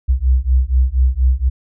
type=beating tone pair; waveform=sine; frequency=62 / 66.2 Hz; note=B1 / C2; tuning=+7 / +21 cents; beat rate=4.2 Hz; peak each=-14 dBFS; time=0.08-1.5 s; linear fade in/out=20 ms; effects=none